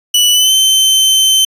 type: tone with pitch glide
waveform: sawtooth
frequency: 2960 to 3087 Hz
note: F#7 to G7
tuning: 0 to -27 cents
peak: -4 dBFS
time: 0.14-1.45 s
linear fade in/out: 5 ms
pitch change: +73 cents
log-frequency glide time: 0.32-0.53 s
effects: resampled to 32000 Hz